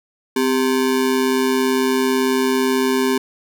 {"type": "ring-modulated tone", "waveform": "square", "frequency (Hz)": 326.7, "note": "E4", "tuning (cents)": -15, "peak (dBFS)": -13, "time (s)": [0.36, 3.18], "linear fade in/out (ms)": 5, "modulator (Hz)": 69, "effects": []}